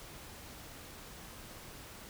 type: silence
effects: pink hiss -50 dBFS RMS until 2.09 s